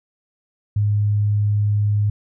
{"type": "tone", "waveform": "sine", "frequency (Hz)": 103.83, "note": "G#2", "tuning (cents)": 0, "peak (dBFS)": -15, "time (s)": [0.76, 2.1], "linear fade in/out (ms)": 5, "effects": []}